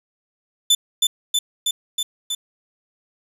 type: tone with echo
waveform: sawtooth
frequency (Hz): 3520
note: A7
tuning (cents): 0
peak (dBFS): -9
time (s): 0.7-0.75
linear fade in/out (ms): 5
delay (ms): 320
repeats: 5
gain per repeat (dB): -2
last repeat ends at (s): 2.35
effects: resampled to 32000 Hz + 7-bit